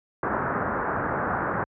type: low-pass noise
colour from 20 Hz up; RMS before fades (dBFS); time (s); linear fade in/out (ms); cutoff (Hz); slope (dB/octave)
white; -27; 0.23-1.64; 2; 1600; 48
effects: high-pass 60 Hz 12 dB/octave